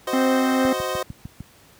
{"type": "chord", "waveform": "25% pulse", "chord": "C diminished", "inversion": "second", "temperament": "equal with one note detuned", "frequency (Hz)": [370, 520.8, 622.3], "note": ["Gb4", "C5", "Eb5"], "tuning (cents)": [0, -8, 0], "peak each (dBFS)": [-27, -23, -25], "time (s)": [0.07, 1.03], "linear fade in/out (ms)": 5}
{"type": "harmonic tone", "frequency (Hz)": 261.6, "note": "C4", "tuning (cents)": 0, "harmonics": [1, 2, 3, 5, 6, 7, 8], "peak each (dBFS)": [-19, -25, -29, -33, -35, -36, -37], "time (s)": [0.13, 0.73], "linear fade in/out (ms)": 5}
{"type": "click train", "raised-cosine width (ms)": 5, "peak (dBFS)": -20, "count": 6, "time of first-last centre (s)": [0.65, 1.405], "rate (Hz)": 6.62}
{"effects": ["pink hiss -52 dBFS RMS until 1.79 s", "high-pass 60 Hz 12 dB/octave"]}